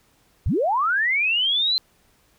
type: linear sweep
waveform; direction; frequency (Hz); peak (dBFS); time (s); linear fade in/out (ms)
sine; up; 43.7 to 4140; -18; 0.46-1.78; 0
effects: pink hiss -61 dBFS RMS until 2.38 s